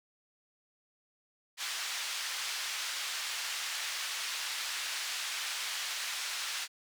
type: band-pass noise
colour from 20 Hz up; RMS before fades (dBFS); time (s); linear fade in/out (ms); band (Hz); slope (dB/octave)
white; -37; 1.57-6.68; 50; 1300 to 5200; 12
effects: none